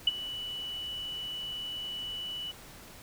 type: tone with ADSR envelope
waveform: sine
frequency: 2960 Hz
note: F#7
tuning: in tune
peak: -18 dBFS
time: 0.07-2.52 s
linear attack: 5 ms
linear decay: 25 ms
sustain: -17 dB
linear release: 16 ms
effects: pink hiss -50 dBFS RMS until 3.02 s